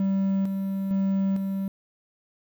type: tone with tremolo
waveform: triangle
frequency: 194.1 Hz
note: G3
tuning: 17 cents flat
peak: -19 dBFS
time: 0-1.68 s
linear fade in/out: 2 ms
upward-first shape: square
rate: 1.1 Hz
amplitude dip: 40%
effects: 9-bit